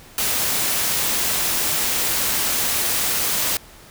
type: noise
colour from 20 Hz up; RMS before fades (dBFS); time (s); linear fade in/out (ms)
white; -21; 0.18-3.57; 2
effects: pink hiss -45 dBFS RMS until 3.9 s